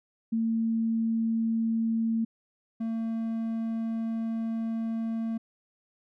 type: tone pair in turn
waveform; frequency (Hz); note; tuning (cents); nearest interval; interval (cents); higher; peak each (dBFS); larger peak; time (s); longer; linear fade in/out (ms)
sine / triangle; 226.1 / 226.1; A3 / A3; +47 / +47; unison; 0; neither; -24 / -26; first; 0.32-2.25 / 2.8-5.38; second; 10
effects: none